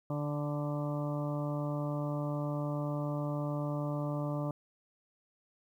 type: harmonic tone with a mistuned harmonic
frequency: 146.83 Hz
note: D3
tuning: in tune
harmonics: 1 / 2 / 3 / 4 / 5 / 6 / 7 / 8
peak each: -34 / -38 / -49 / -39 / -50 / -48 / -48 / -47 dBFS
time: 0.1-4.51 s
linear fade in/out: 2 ms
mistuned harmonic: 7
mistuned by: -16 cents
effects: 11-bit